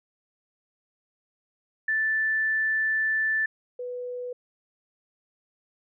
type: tone pair in turn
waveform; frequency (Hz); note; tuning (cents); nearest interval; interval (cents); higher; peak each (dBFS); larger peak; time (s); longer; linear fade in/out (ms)
sine; 1760 / 493.9; A6 / B4; 0 / 0; octave + minor seventh; 2200; first; -22 / -31; first; 1.88-3.46 / 3.79-4.33; first; 5
effects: none